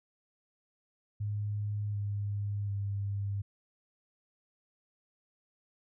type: tone with pitch steps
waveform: sine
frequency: 103.83 / 101.99 / 100.18 Hz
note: G#2 / G#2 / G2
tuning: 0 / -31 / +38 cents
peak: -31 dBFS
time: 1.2-3.42 s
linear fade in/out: 10 ms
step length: 740 ms
effects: none